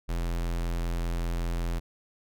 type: tone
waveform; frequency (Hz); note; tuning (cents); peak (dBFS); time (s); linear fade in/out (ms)
square; 42.59; F1; -43; -28; 0.08-1.8; 20
effects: none